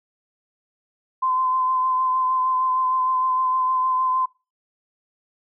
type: tone with vibrato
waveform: sine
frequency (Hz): 1030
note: C6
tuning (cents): -28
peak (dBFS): -18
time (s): 1.22-4.26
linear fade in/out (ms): 10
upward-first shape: sine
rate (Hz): 6.5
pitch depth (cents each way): 19
effects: noise-tail reverb RT60 0.3 s tail -25 dB re dry